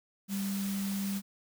sine tone in noise, 197.4 Hz, G3, 12 cents sharp, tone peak -31 dBFS, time 0.28-1.22 s, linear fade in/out 50 ms, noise white, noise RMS -42 dBFS, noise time 0.28-1.22 s, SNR +8 dB, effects none

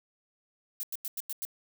violet noise bursts, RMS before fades -35 dBFS, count 6, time 0.8-1.451 s, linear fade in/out 0 ms, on 31 ms, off 93 ms, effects none

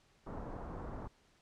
pink low-pass noise, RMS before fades -44 dBFS, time 0.26-1.08 s, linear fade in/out 10 ms, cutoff 1200 Hz, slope 24 dB/octave, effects pink hiss -69 dBFS RMS until 1.41 s + low-pass 7000 Hz 12 dB/octave

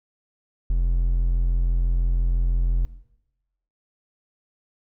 triangle tone, 43 Hz, F1, 26 cents flat, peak -16 dBFS, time 0.7-2.85 s, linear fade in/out 0 ms, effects noise-tail reverb RT60 0.9 s tail -17 dB re dry

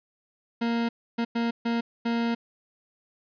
40% pulse tone bursts at uneven times, 233.1 Hz, A#3, in tune, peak -23 dBFS, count 5, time 0.61-0.89 / 1.18-1.25 / 1.35-1.51 / 1.65-1.81 / 2.05-2.35 s, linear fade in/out 10 ms, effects resampled to 11025 Hz + 10-bit

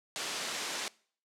white band-pass noise, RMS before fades -37 dBFS, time 0.16-0.88 s, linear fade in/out 0 ms, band 240 to 6200 Hz, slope 12 dB/octave, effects noise-tail reverb RT60 0.5 s tail -23 dB re dry + low-pass 11000 Hz 12 dB/octave

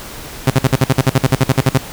sawtooth tone bursts, 132.1 Hz, C3, 17 cents sharp, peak -4 dBFS, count 16, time 0.47-1.779 s, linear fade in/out 5 ms, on 34 ms, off 51 ms, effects pink hiss -31 dBFS RMS until 1.92 s

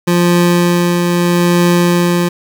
25% pulse tone with tremolo, 174.61 Hz, F3, in tune, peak -4 dBFS, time 0.07-2.29 s, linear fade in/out 10 ms, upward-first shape triangle, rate 0.78 Hz, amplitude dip 35%, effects 7-bit

